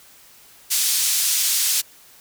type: band-pass noise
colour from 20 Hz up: pink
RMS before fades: -20 dBFS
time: 0.7-1.82 s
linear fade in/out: 20 ms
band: 4900 to 15000 Hz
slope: 12 dB/octave
effects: white hiss -49 dBFS RMS until 2.2 s